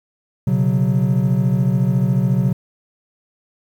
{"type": "chord", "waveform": "triangle", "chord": "B suspended second", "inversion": "none", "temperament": "equal with one note detuned", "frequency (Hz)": [124.55, 138.59, 185], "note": ["B2", "C#3", "F#3"], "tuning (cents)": [15, 0, 0], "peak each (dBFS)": -16, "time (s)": [0.47, 2.53], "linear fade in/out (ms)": 5, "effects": ["tanh soft clip ceiling -4 dBFS", "8-bit"]}